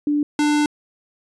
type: tone pair in turn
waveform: sine / square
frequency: 293.7 / 296.9 Hz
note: D4 / D4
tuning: 0 / +19 cents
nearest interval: unison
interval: 19 cents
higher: second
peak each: -16 dBFS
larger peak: neither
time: 0.07-0.23 / 0.39-0.66 s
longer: second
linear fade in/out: 2 ms
effects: resampled to 22050 Hz